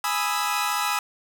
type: chord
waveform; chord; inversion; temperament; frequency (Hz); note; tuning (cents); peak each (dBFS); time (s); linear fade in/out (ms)
sawtooth; E major seventh; first; equal; 830.6 / 987.8 / 1244.5 / 1318.5; G#5 / B5 / D#6 / E6; 0 / 0 / 0 / 0; -25; 0.04-0.99; 2
effects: none